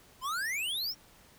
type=exponential sweep; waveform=square; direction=up; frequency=987.8 to 5700 Hz; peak=-32 dBFS; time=0.21-0.95 s; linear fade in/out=50 ms; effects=pink hiss -59 dBFS RMS until 1.38 s